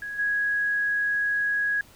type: tone with level steps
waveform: sine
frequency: 1661.2 Hz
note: G#6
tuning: in tune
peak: -31 / -22 dBFS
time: 0.02-1.81 s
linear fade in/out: 2 ms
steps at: 0.18 s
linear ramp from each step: 20 ms
effects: pink hiss -53 dBFS RMS until 1.95 s